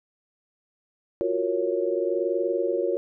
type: chord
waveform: sine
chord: Gb major seventh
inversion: third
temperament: equal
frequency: 349.2 / 370 / 466.2 / 554.4 Hz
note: F4 / Gb4 / Bb4 / Db5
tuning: 0 / 0 / 0 / 0 cents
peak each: -28 dBFS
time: 1.21-2.97 s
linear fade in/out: 0 ms
effects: none